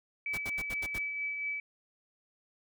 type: tone with tremolo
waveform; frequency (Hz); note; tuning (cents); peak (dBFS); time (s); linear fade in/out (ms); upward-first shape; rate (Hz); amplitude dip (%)
sine; 2297; D7; -39; -31; 0.26-1.6; 2; triangle; 4.3; 40
type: noise bursts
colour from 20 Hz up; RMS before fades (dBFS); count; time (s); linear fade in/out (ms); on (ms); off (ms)
pink; -41; 6; 0.33-0.988; 10; 48; 74
effects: none